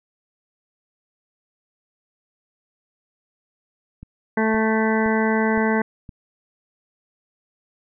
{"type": "click train", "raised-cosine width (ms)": 5, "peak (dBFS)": -25, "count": 5, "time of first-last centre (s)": [4.03, 6.092], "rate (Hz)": 1.94}
{"type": "harmonic tone", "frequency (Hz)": 220, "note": "A3", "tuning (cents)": 0, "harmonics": [1, 2, 3, 4, 5, 7, 8, 9], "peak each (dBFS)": [-20, -23, -29, -26, -32, -28, -32, -29], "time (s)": [4.37, 5.82], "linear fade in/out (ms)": 5}
{"effects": []}